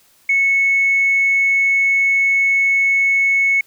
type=tone; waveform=sine; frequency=2203 Hz; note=C#7; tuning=11 cents flat; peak=-11 dBFS; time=0.29-3.61 s; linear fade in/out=5 ms; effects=tanh soft clip ceiling -7 dBFS + white hiss -54 dBFS RMS until 3.66 s